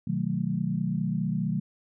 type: chord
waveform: sine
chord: B dominant seventh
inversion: none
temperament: equal with one note detuned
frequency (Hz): 125.77 / 155.56 / 185 / 220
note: B2 / D#3 / F#3 / A3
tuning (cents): +32 / 0 / 0 / 0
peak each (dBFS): -34 / -30 / -29 / -32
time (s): 0.07-1.6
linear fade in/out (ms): 5
effects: none